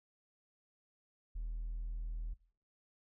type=tone with hard clipping; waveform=sine; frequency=40.28 Hz; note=E1; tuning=39 cents flat; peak=-38 dBFS; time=1.35-2.34 s; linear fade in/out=10 ms; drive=1 dB; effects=noise-tail reverb RT60 0.5 s tail -20 dB re dry